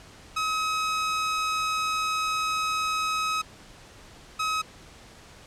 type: tone bursts at uneven times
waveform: sawtooth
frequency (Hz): 1275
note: D#6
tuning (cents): +42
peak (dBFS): -21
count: 2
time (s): 0.36-3.42 / 4.39-4.62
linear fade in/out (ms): 10
effects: pink hiss -49 dBFS RMS until 5.46 s + low-pass 8000 Hz 12 dB/octave